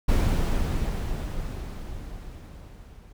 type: noise with level ramp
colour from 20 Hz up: brown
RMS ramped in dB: -20 to -47 dBFS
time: 0.08-3.13 s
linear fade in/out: 10 ms
effects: none